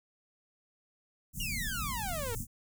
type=band-stop noise; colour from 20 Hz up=pink; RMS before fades=-38 dBFS; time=1.33-2.47 s; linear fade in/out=50 ms; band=250 to 6500 Hz; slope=48 dB/octave
type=exponential sweep; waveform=sawtooth; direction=down; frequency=2943 to 440 Hz; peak=-32 dBFS; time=1.4-2.35 s; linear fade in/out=2 ms
effects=none